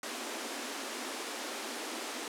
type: high-pass noise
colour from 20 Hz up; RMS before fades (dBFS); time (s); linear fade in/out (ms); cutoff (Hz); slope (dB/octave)
pink; -39; 0.03-2.28; 2; 230; 96
effects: low-pass 10000 Hz 12 dB/octave